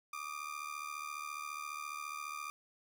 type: ring-modulated tone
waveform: 30% pulse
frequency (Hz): 1200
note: D6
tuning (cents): +37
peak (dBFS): -35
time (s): 0.13-2.5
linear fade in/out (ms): 0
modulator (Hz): 37.3
effects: none